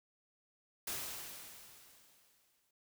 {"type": "noise with exponential decay", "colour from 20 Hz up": "white", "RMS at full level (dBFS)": -39, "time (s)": [0.87, 2.71], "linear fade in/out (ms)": 5, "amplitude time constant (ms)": 400, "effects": []}